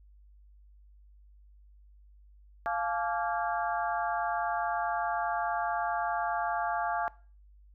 harmonic tone with a mistuned harmonic, 231.9 Hz, A#3, 9 cents flat, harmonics 3 / 4 / 5 / 6 / 7, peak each -32 / -34 / -36 / -38 / -39 dBFS, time 2.66-7.08 s, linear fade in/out 0 ms, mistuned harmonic 4, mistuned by -130 cents, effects noise-tail reverb RT60 0.4 s tail -21 dB re dry + added 50 Hz sine -54 dBFS peak until 7.74 s

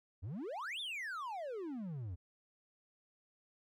triangle exponential two-way sweep, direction up then down, 81.2 to 3676 to 81.2 Hz, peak -38 dBFS, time 0.22-2.16 s, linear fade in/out 20 ms, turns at 0.8 s, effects none

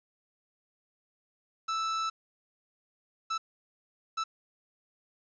45% pulse tone bursts at uneven times, 1318 Hz, E6, 1 cent flat, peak -29 dBFS, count 3, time 1.68-2.1 / 3.3-3.38 / 4.17-4.24 s, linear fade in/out 10 ms, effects resampled to 16000 Hz + 10-bit

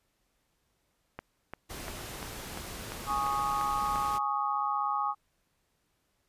click train, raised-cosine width 0.5 ms, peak -23 dBFS, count 9, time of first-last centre 1.19-3.958 s, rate 2.89 Hz
pink noise, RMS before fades -41 dBFS, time 1.69-4.19 s, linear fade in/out 20 ms
sine chord, Ab suspended fourth, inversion none, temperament equal, 830.6 / 1108.7 / 1244.5 Hz, Ab5 / Db6 / Eb6, 0 / 0 / 0 cents, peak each -32 dBFS, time 3.06-5.15 s, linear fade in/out 50 ms
effects pink hiss -75 dBFS RMS until 6.28 s + resampled to 32000 Hz

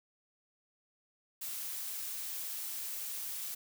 blue noise, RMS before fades -40 dBFS, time 1.41-3.55 s, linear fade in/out 10 ms, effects none

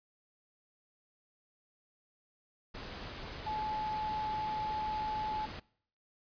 sine tone in noise, 860 Hz, A5, 40 cents flat, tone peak -34 dBFS, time 3.46-5.46 s, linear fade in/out 10 ms, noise pink, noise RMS -44 dBFS, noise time 2.74-5.6 s, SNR +7 dB, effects noise-tail reverb RT60 0.6 s tail -23 dB re dry + resampled to 11025 Hz

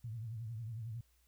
sine tone with vibrato, 113.3 Hz, A#2, 49 cents flat, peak -40 dBFS, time 0.04-1.01 s, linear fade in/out 5 ms, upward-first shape triangle, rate 11 Hz, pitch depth 140 cents each way, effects added 60 Hz sine -70 dBFS peak until 1.27 s + white hiss -75 dBFS RMS until 1.27 s

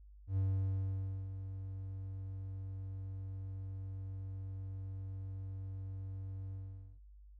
triangle tone with ADSR envelope, 96.1 Hz, G2, 34 cents flat, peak -28 dBFS, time 0.27-7 s, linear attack 100 ms, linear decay 910 ms, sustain -11 dB, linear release 470 ms, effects noise-tail reverb RT60 0.3 s tail -24 dB re dry + added 50 Hz sine -54 dBFS peak until 7.39 s

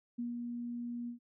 sine tone with ADSR envelope, 239.1 Hz, A#3, 44 cents sharp, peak -34 dBFS, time 0.18-1.19 s, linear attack 13 ms, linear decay 150 ms, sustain -3 dB, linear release 110 ms, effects none

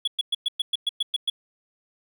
triangle tone bursts, 3376 Hz, G#7, 28 cents sharp, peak -19 dBFS, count 10, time 0.05-1.3 s, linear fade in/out 5 ms, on 26 ms, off 110 ms, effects none

